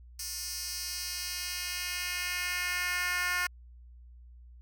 10% pulse tone with high-pass filter sweep, 358 Hz, F4, 43 cents sharp, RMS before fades -34 dBFS, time 0.19-3.47 s, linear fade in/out 5 ms, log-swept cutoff 6000 to 1500 Hz, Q 1.4, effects added 60 Hz sine -49 dBFS peak until 4.61 s

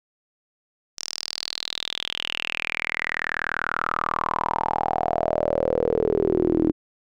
sawtooth tone with band-pass filter sweep, 40.25 Hz, E1, 41 cents flat, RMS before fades -25 dBFS, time 0.97-6.72 s, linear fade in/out 20 ms, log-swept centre 5700 to 310 Hz, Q 7.2, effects none

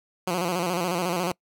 10% pulse tone with vibrato, 176.9 Hz, F3, 23 cents sharp, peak -16 dBFS, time 0.27-1.32 s, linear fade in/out 5 ms, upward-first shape square, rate 14 Hz, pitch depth 71 cents each way, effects noise-tail reverb RT60 0.1 s tail -25 dB re dry

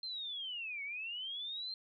sine linear two-way sweep, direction down then up, 4186 to 2192 to 4186 Hz, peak -39 dBFS, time 0.03-1.74 s, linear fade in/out 2 ms, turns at 0.83 s, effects none

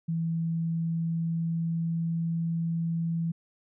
sine tone with pitch glide, 164.81 to 166.15 Hz, E3 to E3, 0 to +14 cents, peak -26 dBFS, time 0.08-3.32 s, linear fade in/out 10 ms, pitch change +14 cents, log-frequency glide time 0.2-2.38 s, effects none

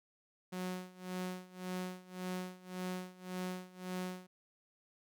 sawtooth tone with tremolo, 183.1 Hz, F#3, 18 cents flat, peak -33 dBFS, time 0.52-4.27 s, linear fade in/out 10 ms, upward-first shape sine, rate 1.8 Hz, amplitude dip 90%, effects none

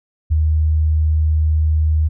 sine tone with ADSR envelope, 77.78 Hz, D#2, in tune, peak -10 dBFS, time 0.3-2.09 s, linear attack 23 ms, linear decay 15 ms, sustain -2 dB, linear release 20 ms, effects none

